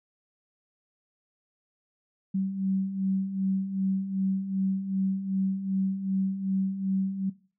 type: beating tone pair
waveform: sine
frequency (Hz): 190 / 192.6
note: F#3 / G3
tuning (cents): +46 / -30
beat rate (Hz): 2.6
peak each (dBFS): -33 / -27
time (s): 2.34-7.3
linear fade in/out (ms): 10
effects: noise-tail reverb RT60 0.4 s tail -19 dB re dry